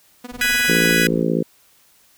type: tone with tremolo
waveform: sawtooth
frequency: 245.9 Hz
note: B3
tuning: 7 cents flat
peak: -25 dBFS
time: 0.24-0.95 s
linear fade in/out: 5 ms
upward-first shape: sine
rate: 20 Hz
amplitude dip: 95%
type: noise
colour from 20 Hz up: brown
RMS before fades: -40 dBFS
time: 0.31-1.23 s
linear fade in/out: 2 ms
type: chord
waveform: 35% pulse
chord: G# minor seventh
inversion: third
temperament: equal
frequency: 1480 / 1661.2 / 1975.5 / 2489 Hz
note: F#6 / G#6 / B6 / D#7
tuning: 0 / 0 / 0 / 0 cents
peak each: -20 dBFS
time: 0.41-1.07 s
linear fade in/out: 2 ms
type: harmonic tone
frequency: 56.5 Hz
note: A1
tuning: 47 cents sharp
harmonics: 3 / 4 / 5 / 6 / 7 / 8 / 9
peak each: -22 / -23 / -24 / -25 / -25 / -26 / -27 dBFS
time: 0.68-1.43 s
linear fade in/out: 10 ms
effects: white hiss -55 dBFS RMS until 2.17 s